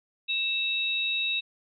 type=tone pair together; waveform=sine; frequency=2645 / 3797 Hz; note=E7 / A#7; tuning=+5 / +31 cents; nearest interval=tritone; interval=626 cents; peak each=-28 dBFS; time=0.28-1.41 s; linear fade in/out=20 ms; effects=none